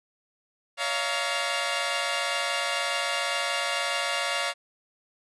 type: tone cluster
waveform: 10% pulse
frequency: 563 / 645 / 697 / 931 Hz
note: C#5 / E5 / F5 / A#5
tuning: +27 / -38 / -4 / -2 cents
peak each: -22 / -28 / -21 / -25 dBFS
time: 0.77-4.54 s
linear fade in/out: 50 ms
effects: resampled to 22050 Hz